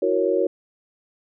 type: chord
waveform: sine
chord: F# dominant seventh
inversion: third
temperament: equal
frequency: 329.6 / 370 / 466.2 / 554.4 Hz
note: E4 / F#4 / A#4 / C#5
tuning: 0 / 0 / 0 / 0 cents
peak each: -26 / -22 / -23 / -23 dBFS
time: 0.02-0.47 s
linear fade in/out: 5 ms
effects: none